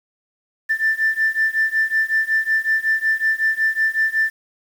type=beating tone pair; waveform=sine; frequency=1770 / 1775.4 Hz; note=A6 / A6; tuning=+10 / +15 cents; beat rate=5.4 Hz; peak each=-19 / -18 dBFS; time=0.69-4.31 s; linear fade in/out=20 ms; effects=tanh soft clip ceiling -10 dBFS + 7-bit